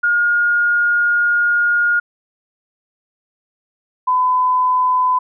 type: tone pair in turn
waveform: sine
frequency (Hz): 1426 / 1008.3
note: F6 / B5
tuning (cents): +36 / +36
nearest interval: tritone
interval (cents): 600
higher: first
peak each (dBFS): -12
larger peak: neither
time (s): 0.03-2 / 4.07-5.19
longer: first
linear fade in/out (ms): 10
effects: none